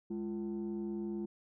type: tone pair together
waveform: sine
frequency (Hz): 207.7 / 343.3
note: G#3 / F4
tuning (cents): 0 / -30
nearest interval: major sixth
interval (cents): 870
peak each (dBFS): -36 / -37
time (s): 0.1-1.26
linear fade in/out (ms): 10
effects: tanh soft clip ceiling -32 dBFS